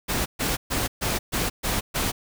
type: noise bursts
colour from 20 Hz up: pink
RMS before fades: -25 dBFS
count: 7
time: 0.08-2.12 s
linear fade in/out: 20 ms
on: 180 ms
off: 130 ms
effects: none